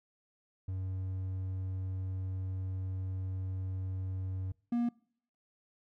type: tone pair in turn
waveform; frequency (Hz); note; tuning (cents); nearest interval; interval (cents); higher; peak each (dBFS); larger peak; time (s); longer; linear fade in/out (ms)
triangle; 94 / 237.9; F#2 / A#3; +28 / +35; octave + major third; 1607; second; -32 / -26; second; 0.68-4.52 / 4.72-4.89; first; 5
effects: noise-tail reverb RT60 0.6 s tail -25 dB re dry